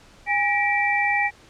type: tone cluster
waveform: sine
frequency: 817 / 1917 / 2336 Hz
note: G#5 / A#6 / D7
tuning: -29 / +48 / -10 cents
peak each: -23 dBFS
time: 0.26-1.31 s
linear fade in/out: 50 ms
effects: pink hiss -51 dBFS RMS until 1.49 s + low-pass 7000 Hz 12 dB/octave